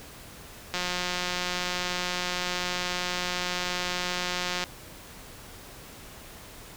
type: click train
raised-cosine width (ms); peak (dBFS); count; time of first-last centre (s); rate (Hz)
0.2; -12; 699; 0.74-4.639; 179
effects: pink hiss -46 dBFS RMS until 6.76 s